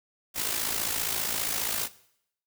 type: noise with amplitude modulation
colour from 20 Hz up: white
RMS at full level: -27 dBFS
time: 0.34-1.89 s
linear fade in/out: 50 ms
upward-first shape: sine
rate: 55 Hz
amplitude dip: 60%
effects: noise-tail reverb RT60 0.7 s tail -18 dB re dry